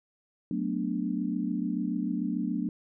sine chord, B minor seventh, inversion second, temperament equal, 185 / 220 / 246.9 / 293.7 Hz, F#3 / A3 / B3 / D4, 0 / 0 / 0 / 0 cents, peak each -33 dBFS, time 0.51-2.69 s, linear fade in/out 2 ms, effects none

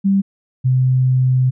sine tone pair in turn, 196 / 128.64 Hz, G3 / C3, 0 / -29 cents, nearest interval perfect fifth, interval 729 cents, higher first, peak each -11 dBFS, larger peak neither, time 0.04-0.22 / 0.64-1.51 s, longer second, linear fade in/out 20 ms, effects none

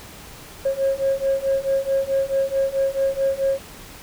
sine beating tone pair, 540 / 544.6 Hz, C#5 / C#5, -45 / -31 cents, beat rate 4.6 Hz, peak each -21 / -20 dBFS, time 0.65-3.59 s, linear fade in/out 10 ms, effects tanh soft clip ceiling -13 dBFS + pink hiss -41 dBFS RMS until 4.02 s

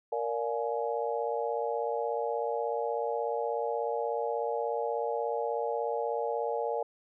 sine chord, Bb dominant seventh, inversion none, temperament just, 466.2 / 582.7 / 699.2 / 839.1 Hz, Bb4 / D5 / F5 / Ab5, 0 / -14 / +2 / +18 cents, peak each -32 / -35 / -37 / -35 dBFS, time 0.12-6.83 s, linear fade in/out 5 ms, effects none

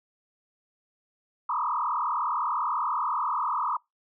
sine tone with frequency modulation, 1098 Hz, C#6, 17 cents flat, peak -25 dBFS, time 1.49-3.77 s, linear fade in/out 5 ms, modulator 40.2 Hz, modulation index 4.3, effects noise-tail reverb RT60 0.2 s tail -26 dB re dry

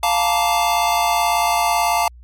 square chord, Bb major seventh, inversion second, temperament just, 699.2 / 874.1 / 932.3 / 1165.4 Hz, F5 / A5 / Bb5 / D6, +2 / -12 / 0 / -14 cents, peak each -20 / -20 / -24 / -24 dBFS, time 0.03-2.08 s, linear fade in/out 2 ms, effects added 60 Hz sine -39 dBFS peak until 2.23 s + MP3 64 kbps

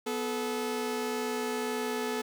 sawtooth tone pair together, 247.4 / 433 Hz, B3 / A4, +3 / -28 cents, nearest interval minor seventh, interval 969 cents, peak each -31 / -28 dBFS, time 0.06-2.22 s, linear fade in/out 10 ms, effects none

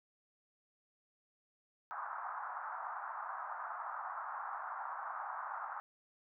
white band-pass noise, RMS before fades -43 dBFS, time 1.91-5.8 s, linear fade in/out 0 ms, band 750 to 1400 Hz, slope 48 dB/octave, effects none

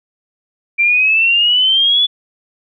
sine exponential sweep, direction up, 2349 to 3464 Hz, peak -9 dBFS, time 0.78-2.07 s, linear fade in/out 20 ms, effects none

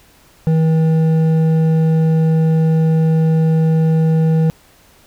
sine tone with hard clipping, 160.4 Hz, E3, 47 cents flat, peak -12 dBFS, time 0.47-4.5 s, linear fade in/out 0 ms, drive 7 dB, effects pink hiss -49 dBFS RMS until 5.06 s

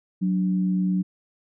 sine tone pair together, 185.02 / 293.7 Hz, F#3 / D4, 0 / 0 cents, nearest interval minor sixth, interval 800 cents, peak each -20 / -31 dBFS, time 0.21-1.03 s, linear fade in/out 20 ms, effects none

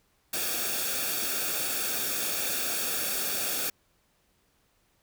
white noise with comb filter, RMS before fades -30 dBFS, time 0.33-3.7 s, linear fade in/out 5 ms, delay 0.99 ms, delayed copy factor -0.65, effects pink hiss -69 dBFS RMS until 5.02 s

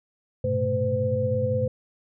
sine tone cluster, 100.9 / 116.8 / 126.8 / 218.5 / 510 Hz, G#2 / A#2 / B2 / A3 / C5, -49 / +4 / +46 / -12 / -44 cents, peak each -28 / -31 / -31 / -33 / -24 dBFS, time 0.44-1.68 s, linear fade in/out 5 ms, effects none

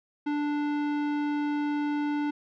sine tone with tanh clipping, 293.7 Hz, D4, in tune, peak -28 dBFS, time 0.26-2.31 s, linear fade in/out 10 ms, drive 17 dB, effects none

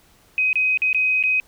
sine tone with dropouts, 2519 Hz, D#7, 21 cents sharp, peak -16 dBFS, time 0.38-1.4 s, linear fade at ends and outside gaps 1 ms, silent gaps 0.53-0.556 / 0.774-0.819 / 0.93-0.946 / 1.228-1.237 s, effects pink hiss -55 dBFS RMS until 1.47 s

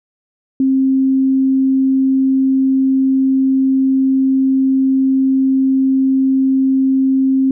sine tone, 265.9 Hz, C4, 28 cents sharp, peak -10 dBFS, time 0.6-7.51 s, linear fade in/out 2 ms, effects none

